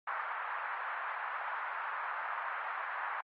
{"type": "band-pass noise", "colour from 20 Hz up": "white", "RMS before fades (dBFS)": -38, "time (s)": [0.07, 3.21], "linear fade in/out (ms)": 5, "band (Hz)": [840, 1600], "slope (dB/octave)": 24, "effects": ["low-pass 3000 Hz 12 dB/octave", "MP3 32 kbps"]}